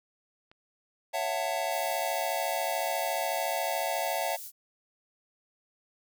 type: click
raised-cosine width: 0.3 ms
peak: -38 dBFS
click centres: 0.515 s
type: chord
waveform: square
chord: F# minor seventh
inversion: second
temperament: just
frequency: 555 / 666 / 740 / 888 Hz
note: C#5 / E5 / F#5 / A5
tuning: +2 / +18 / 0 / +16 cents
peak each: -37 / -33 / -35 / -36 dBFS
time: 1.13-4.37 s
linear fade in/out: 20 ms
type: high-pass noise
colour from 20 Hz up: white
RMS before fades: -42 dBFS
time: 1.69-4.52 s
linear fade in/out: 50 ms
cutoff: 6800 Hz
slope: 12 dB/octave
effects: none